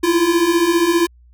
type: beating tone pair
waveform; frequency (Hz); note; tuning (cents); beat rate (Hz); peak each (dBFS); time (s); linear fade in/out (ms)
square; 329.6 / 344.6; E4 / F4; 0 / -23; 15; -19 / -15; 0.03-1.07; 10
effects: added 60 Hz sine -45 dBFS peak until 1.33 s